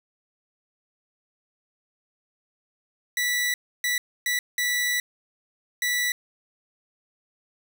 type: tone bursts at uneven times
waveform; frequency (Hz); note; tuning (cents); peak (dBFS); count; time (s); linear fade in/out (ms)
sawtooth; 1962; B6; -12; -19; 5; 3.17-3.54 / 3.84-3.98 / 4.26-4.39 / 4.58-5 / 5.82-6.12; 2
effects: none